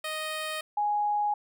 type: tone pair in turn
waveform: 10% pulse / sine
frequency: 622.3 / 830.7 Hz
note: D#5 / G#5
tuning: 0 / 0 cents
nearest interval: perfect fourth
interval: 500 cents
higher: second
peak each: -23 / -24 dBFS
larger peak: first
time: 0.04-0.61 / 0.77-1.34 s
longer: neither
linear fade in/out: 5 ms
effects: none